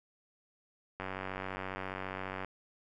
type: click train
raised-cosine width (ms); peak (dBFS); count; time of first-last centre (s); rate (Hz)
0.5; -23; 138; 1-2.447; 94.7
effects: none